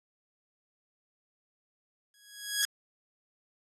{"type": "tone with exponential growth", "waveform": "10% pulse", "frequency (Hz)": 1661.2, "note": "G#6", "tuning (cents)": 0, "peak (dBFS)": -15, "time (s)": [2.14, 2.65], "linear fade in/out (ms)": 1, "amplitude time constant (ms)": 110, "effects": ["AAC 48 kbps"]}